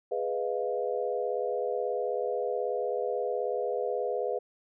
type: chord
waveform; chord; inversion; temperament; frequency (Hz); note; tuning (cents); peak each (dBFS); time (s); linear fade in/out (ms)
sine; F half-diminished seventh; first; equal; 415.3 / 493.9 / 622.3 / 698.5; Ab4 / Cb5 / Eb5 / F5; 0 / 0 / 0 / 0; -33 / -31 / -36 / -36; 0.11-4.39; 10
effects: none